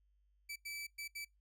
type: tone bursts at uneven times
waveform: sawtooth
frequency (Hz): 2311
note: D7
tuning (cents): -28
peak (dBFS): -39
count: 4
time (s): 0.49-0.56 / 0.65-0.87 / 0.98-1.08 / 1.15-1.25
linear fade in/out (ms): 10
effects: noise-tail reverb RT60 0.2 s tail -25 dB re dry + added 50 Hz sine -70 dBFS peak until 1.4 s